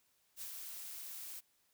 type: noise with ADSR envelope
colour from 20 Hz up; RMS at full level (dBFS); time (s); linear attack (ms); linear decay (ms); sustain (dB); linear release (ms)
blue; -44; 0.36-1.41; 57; 73; -3; 26
effects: white hiss -75 dBFS RMS until 1.73 s